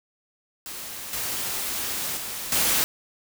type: noise with level steps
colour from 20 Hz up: white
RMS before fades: -36 / -29 / -33 / -22 dBFS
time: 0.66-2.84 s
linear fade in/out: 0 ms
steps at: 1.13 / 2.17 / 2.52 s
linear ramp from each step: 2 ms
effects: none